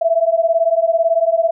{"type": "beating tone pair", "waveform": "sine", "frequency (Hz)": [654, 672], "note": ["E5", "E5"], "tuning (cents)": [-14, 33], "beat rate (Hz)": 18, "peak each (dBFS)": -15, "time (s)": [0.01, 1.51], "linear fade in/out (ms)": 10, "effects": []}